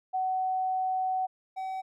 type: tone pair in turn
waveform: sine / triangle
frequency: 750 / 759.2 Hz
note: F#5 / F#5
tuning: +23 / +44 cents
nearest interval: unison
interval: 21 cents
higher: second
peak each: -26 / -30 dBFS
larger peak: first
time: 0.13-1.27 / 1.56-1.82 s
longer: first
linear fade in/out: 20 ms
effects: none

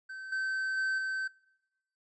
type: tone with level steps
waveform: triangle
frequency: 1543 Hz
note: G6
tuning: 28 cents flat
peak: -38 / -28 / -26 / -29 dBFS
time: 0.09-1.28 s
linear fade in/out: 10 ms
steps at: 0.32 / 0.77 / 0.98 s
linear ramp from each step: 5 ms
effects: noise-tail reverb RT60 0.9 s tail -24 dB re dry + resampled to 22050 Hz

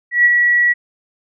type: tone with ADSR envelope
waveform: sine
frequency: 1932 Hz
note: B6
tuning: 39 cents flat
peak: -6 dBFS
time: 0.11-0.74 s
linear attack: 140 ms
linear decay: 32 ms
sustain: -4 dB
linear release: 25 ms
effects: none

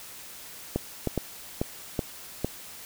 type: clicks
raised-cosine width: 2 ms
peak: -12 dBFS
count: 6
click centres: 0.76 / 1.073 / 1.177 / 1.615 / 1.992 / 2.446 s
effects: white hiss -44 dBFS RMS until 2.85 s

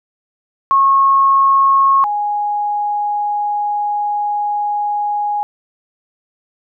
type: tone pair in turn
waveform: sine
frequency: 1091 / 828.2 Hz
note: C#6 / G#5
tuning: -28 / -5 cents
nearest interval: perfect fourth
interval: 477 cents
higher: first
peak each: -8 / -15 dBFS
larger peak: first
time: 0.71-2.04 / 2.04-5.43 s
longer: second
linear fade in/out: 0 ms
effects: none

